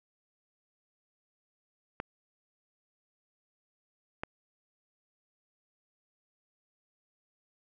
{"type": "clicks", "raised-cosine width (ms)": 0.5, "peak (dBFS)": -19, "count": 2, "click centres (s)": [2.001, 4.235], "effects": []}